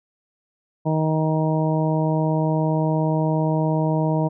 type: harmonic tone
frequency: 157.2 Hz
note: D#3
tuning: 18 cents sharp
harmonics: 1 / 2 / 3 / 4 / 5 / 6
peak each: -20 / -25 / -29 / -26 / -33 / -29 dBFS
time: 0.85-4.29 s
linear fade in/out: 20 ms
effects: none